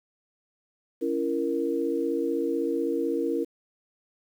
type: chord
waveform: sine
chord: A# diminished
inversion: first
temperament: just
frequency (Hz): 279.7 / 335.6 / 466.2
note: C#4 / E4 / A#4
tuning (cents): +16 / +31 / 0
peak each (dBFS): -30 / -28 / -28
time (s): 1.01-3.45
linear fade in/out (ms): 20
effects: 9-bit